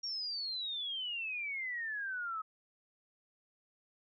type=exponential sweep; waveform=sine; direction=down; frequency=5630 to 1269 Hz; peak=-36 dBFS; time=0.03-2.42 s; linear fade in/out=10 ms; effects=none